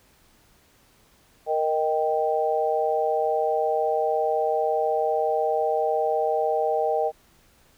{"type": "chord", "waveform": "sine", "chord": "Eb major", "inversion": "second", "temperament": "equal", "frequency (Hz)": [466.2, 622.3, 784], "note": ["Bb4", "Eb5", "G5"], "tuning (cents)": [0, 0, 0], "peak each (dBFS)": -25, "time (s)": [1.46, 7.12], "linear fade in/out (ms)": 50, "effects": ["pink hiss -59 dBFS RMS until 7.77 s"]}